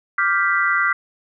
sine chord, G dominant seventh, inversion second, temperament equal, 1174.7 / 1396.9 / 1568 / 1975.5 Hz, D6 / F6 / G6 / B6, 0 / 0 / 0 / 0 cents, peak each -22 / -20 / -22 / -21 dBFS, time 0.18-0.93 s, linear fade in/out 5 ms, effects none

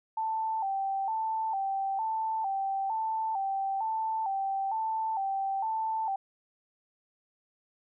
sine tone with vibrato, 830.6 Hz, G#5, in tune, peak -28 dBFS, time 0.17-6.16 s, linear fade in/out 5 ms, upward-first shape square, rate 1.1 Hz, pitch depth 110 cents each way, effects none

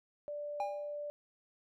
sine tone, 587 Hz, D5, 1 cent flat, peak -38 dBFS, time 0.28-1.1 s, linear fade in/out 0 ms
triangle tone with exponential decay, 810 Hz, G#5, 43 cents flat, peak -29 dBFS, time 0.6-0.96 s, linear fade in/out 1 ms, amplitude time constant 78 ms
effects none

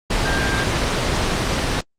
sine tone in noise, 1594 Hz, G6, 28 cents sharp, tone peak -23 dBFS, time 0.25-0.64 s, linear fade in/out 5 ms, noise pink, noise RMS -19 dBFS, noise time 0.1-1.81 s, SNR -7 dB, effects low-pass 6000 Hz 12 dB/octave + Opus 24 kbps

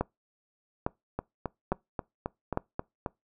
two click trains, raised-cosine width 1 ms, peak -13 / -17 dBFS, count 4 / 8, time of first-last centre 0.01-2.574 / 1.19-3.062 s, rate 1.17 / 3.74 Hz, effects noise-tail reverb RT60 0.2 s tail -24 dB re dry

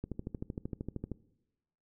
click train, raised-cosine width 3 ms, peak -24 dBFS, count 15, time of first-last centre 0.04-1.117 s, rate 13 Hz, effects noise-tail reverb RT60 1.0 s tail -21 dB re dry

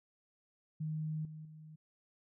sine tone with level steps, 155.56 Hz, D#3, in tune, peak -35 / -45 / -50 dBFS, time 0.8-1.76 s, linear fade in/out 10 ms, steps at 1.25 / 1.45 s, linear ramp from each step 2 ms, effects none

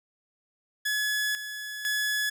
sawtooth tone with tremolo, 1700 Hz, G#6, 40 cents sharp, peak -22 dBFS, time 0.85-2.3 s, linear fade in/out 10 ms, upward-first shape square, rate 1 Hz, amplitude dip 65%, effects none

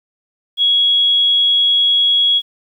sine tone, 3330 Hz, G#7, 4 cents sharp, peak -10 dBFS, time 0.57-2.42 s, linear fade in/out 50 ms, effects 8-bit

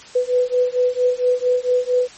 sine beating tone pair, 495.8 / 500.2 Hz, B4 / B4, +7 / +22 cents, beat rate 4.4 Hz, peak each -18 dBFS, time 0.15-2.08 s, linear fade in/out 10 ms, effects white hiss -41 dBFS RMS until 2.17 s + MP3 32 kbps

